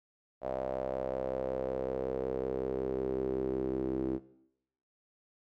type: tone with band-pass filter sweep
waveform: sawtooth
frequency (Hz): 65.41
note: C2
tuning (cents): 0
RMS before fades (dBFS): -34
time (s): 0.41-4.2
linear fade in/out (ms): 50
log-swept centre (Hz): 620 to 340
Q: 5.5
effects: noise-tail reverb RT60 0.8 s tail -18 dB re dry